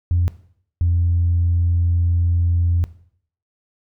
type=tone pair in turn; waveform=sine; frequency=87.31 / 86.16 Hz; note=F2 / F2; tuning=0 / -23 cents; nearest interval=unison; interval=23 cents; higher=first; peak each=-13 dBFS; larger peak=neither; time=0.11-0.28 / 0.81-2.84 s; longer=second; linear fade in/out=0 ms; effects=noise-tail reverb RT60 0.6 s tail -17 dB re dry + tanh soft clip ceiling -10 dBFS